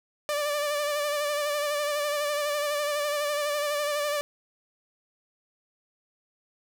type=tone with vibrato; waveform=sawtooth; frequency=587.3 Hz; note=D5; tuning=in tune; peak=-22 dBFS; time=0.29-4.21 s; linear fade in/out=0 ms; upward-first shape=sine; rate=12 Hz; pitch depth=37 cents each way; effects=none